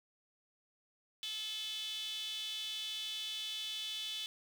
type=tone with high-pass filter; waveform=sawtooth; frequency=433 Hz; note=A4; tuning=28 cents flat; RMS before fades=-41 dBFS; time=1.23-4.26 s; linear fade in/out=0 ms; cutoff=3300 Hz; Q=9.9; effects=none